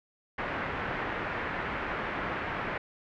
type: low-pass noise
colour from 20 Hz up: white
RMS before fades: -34 dBFS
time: 0.38-2.78 s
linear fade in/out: 5 ms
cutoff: 2000 Hz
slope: 24 dB/octave
effects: none